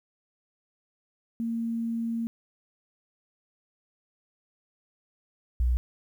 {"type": "tone pair in turn", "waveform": "sine", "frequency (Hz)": [230, 61.05], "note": ["A#3", "B1"], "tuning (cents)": [-23, -19], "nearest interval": "octave + major seventh", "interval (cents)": 2296, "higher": "first", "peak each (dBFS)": [-27, -21], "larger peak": "second", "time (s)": [[1.4, 2.27], [5.6, 5.77]], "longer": "first", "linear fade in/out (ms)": 0, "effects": ["10-bit"]}